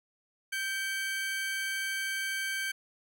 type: tone pair together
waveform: 35% pulse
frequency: 1566 / 2281 Hz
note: G6 / C#7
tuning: -2 / +49 cents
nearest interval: perfect fifth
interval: 651 cents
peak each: -31 / -35 dBFS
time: 0.52-2.72 s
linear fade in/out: 10 ms
effects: none